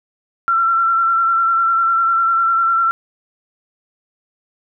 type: tone with vibrato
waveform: sine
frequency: 1353 Hz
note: E6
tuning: 45 cents sharp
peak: -12 dBFS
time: 0.48-2.91 s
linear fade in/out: 0 ms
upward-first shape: square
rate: 10 Hz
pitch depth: 23 cents each way
effects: none